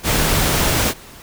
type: tone in noise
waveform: sine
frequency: 155.56 Hz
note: D#3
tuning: in tune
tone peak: -25 dBFS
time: 0.17-0.66 s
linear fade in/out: 50 ms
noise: pink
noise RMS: -17 dBFS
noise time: 0.03-0.94 s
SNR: -11 dB
effects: pink hiss -40 dBFS RMS until 1.22 s